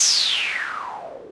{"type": "noise with low-pass filter sweep", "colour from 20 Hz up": "blue", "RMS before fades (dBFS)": -23, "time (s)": [0, 1.31], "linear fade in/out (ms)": 5, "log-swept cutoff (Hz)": [6600, 390], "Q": 8.1, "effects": ["resampled to 24000 Hz"]}